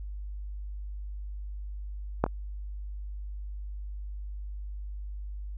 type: clicks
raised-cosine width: 1 ms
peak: -8 / -20 dBFS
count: 2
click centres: 2.24 / 2.264 s
effects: added 50 Hz sine -35 dBFS peak until 5.57 s